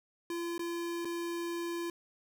square tone with dropouts, 341.4 Hz, F4, 39 cents flat, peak -35 dBFS, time 0.3-1.9 s, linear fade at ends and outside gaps 2 ms, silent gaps 0.58-0.593 / 1.048-1.053 s, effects none

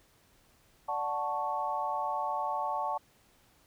sine chord, D major seventh, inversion none, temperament equal, 587.3 / 740 / 880 / 1108.7 Hz, D5 / F#5 / A5 / C#6, 0 / 0 / 0 / 0 cents, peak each -39 / -36 / -33 / -36 dBFS, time 0.88-2.98 s, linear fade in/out 10 ms, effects pink hiss -65 dBFS RMS until 3.66 s

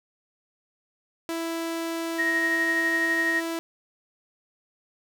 sawtooth tone, 331 Hz, E4, 7 cents sharp, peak -24 dBFS, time 1.29-3.59 s, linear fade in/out 0 ms
sine tone with tremolo, 1871 Hz, A#6, 6 cents sharp, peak -21 dBFS, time 2.18-3.41 s, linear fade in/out 20 ms, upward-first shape sine, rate 12 Hz, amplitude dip 30%
effects none

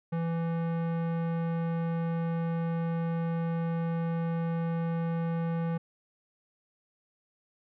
sine tone with tanh clipping, 166.5 Hz, E3, 18 cents sharp, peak -30 dBFS, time 0.12-5.78 s, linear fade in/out 10 ms, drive 18 dB, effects none

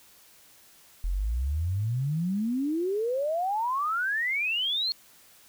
sine exponential sweep, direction up, 41.2 to 4356 Hz, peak -25 dBFS, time 1.04-4.92 s, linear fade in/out 0 ms, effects white hiss -56 dBFS RMS until 5.48 s

